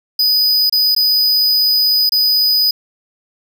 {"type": "tone with dropouts", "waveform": "square", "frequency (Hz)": 4978, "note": "D#8", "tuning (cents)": 0, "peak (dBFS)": -11, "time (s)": [0.19, 2.71], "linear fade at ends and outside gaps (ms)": 5, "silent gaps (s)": [[0.697, 0.724], [0.95, 0.963], [2.094, 2.12]], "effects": []}